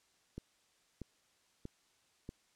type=click train; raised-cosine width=3 ms; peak=-30 dBFS; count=4; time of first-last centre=0.38-2.291 s; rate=1.57 Hz; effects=white hiss -72 dBFS RMS until 2.55 s + low-pass 8000 Hz 12 dB/octave